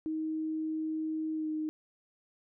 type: tone with pitch glide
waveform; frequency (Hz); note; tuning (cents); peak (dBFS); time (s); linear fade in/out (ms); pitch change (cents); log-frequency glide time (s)
sine; 314.8 to 310.1; D#4 to D#4; +20 to -6; -31; 0.06-1.69; 0; -26; 1.34-1.48
effects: none